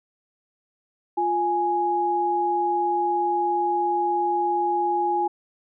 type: tone pair together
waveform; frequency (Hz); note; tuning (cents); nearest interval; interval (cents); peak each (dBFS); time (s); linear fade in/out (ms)
sine; 349.8 / 832; F4 / G#5; +3 / +3; octave + minor third; 1500; -26 / -21; 1.17-5.28; 10
effects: none